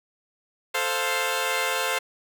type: chord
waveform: 10% pulse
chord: F major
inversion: first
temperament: equal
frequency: 440 / 523.3 / 698.5 Hz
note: A4 / C5 / F5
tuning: 0 / 0 / 0 cents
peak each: -21 / -18 / -21 dBFS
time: 0.74-1.99 s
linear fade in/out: 10 ms
effects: none